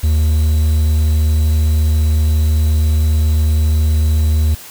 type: tone with quantisation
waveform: triangle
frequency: 77.3 Hz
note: D#2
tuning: 11 cents flat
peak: -8 dBFS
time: 0.03-4.55 s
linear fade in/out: 10 ms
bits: 6
effects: white hiss -35 dBFS RMS until 4.7 s